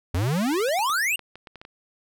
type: exponential sweep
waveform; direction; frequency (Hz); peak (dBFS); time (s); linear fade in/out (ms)
square; up; 80.7 to 2900; -22; 0.14-1.16; 5
type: clicks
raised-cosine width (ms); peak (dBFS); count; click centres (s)
0.3; -26; 11; 0.542 / 0.604 / 0.687 / 0.791 / 0.899 / 1.193 / 1.356 / 1.472 / 1.557 / 1.615 / 1.651
effects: none